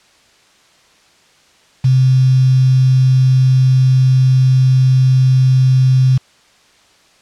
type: tone with quantisation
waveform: sine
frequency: 130 Hz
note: C3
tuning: 11 cents flat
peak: -7 dBFS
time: 1.84-6.18 s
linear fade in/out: 10 ms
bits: 5
effects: white hiss -50 dBFS RMS until 7.21 s + low-pass 6000 Hz 12 dB/octave